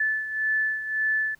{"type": "beating tone pair", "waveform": "sine", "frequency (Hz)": [1743, 1744.8], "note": ["A6", "A6"], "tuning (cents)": [-17, -15], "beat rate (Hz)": 1.8, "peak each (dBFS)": [-24, -30], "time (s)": [0, 1.35], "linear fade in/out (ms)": 5, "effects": ["pink hiss -62 dBFS RMS until 1.39 s"]}